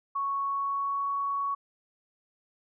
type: tone with pitch glide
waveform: sine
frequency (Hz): 1108.7 to 1117.7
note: C#6 to C#6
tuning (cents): 0 to +14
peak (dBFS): -27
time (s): 0.15-1.55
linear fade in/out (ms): 10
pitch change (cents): +14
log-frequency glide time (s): 0.43-1.1
effects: none